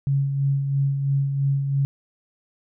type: tone with tremolo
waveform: sine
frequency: 138.59 Hz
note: C#3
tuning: in tune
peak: -17 dBFS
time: 0.07-1.85 s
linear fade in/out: 0 ms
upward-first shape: sine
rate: 3 Hz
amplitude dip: 45%
effects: none